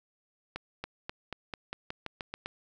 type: accelerating click train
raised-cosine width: 0.3 ms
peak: -20 dBFS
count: 11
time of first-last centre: 0.56-2.46 s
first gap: 280 ms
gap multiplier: 0.91
effects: none